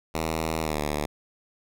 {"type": "tone with pitch glide", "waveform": "5% pulse", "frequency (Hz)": [80.1, 74.31], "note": ["E2", "D2"], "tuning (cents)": [-49, 21], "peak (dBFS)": -15, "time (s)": [0.14, 1.06], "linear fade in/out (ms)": 10, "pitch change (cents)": -130, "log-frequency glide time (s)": [0.62, 0.79], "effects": []}